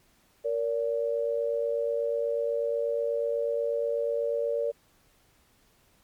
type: tone pair together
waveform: sine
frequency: 466.2 / 574.4 Hz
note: A#4 / D5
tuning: 0 / -39 cents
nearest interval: major third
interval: 361 cents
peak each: -28 dBFS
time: 0.44-4.72 s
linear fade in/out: 20 ms
effects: pink hiss -64 dBFS RMS until 6.03 s + MP3 96 kbps